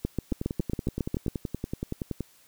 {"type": "two click trains", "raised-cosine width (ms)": 3, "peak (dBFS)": [-17, -14], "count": [21, 10], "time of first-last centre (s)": [[0.32, 2.207], [0.05, 1.281]], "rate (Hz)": [10.6, 7.31], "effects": ["white hiss -59 dBFS RMS until 2.47 s"]}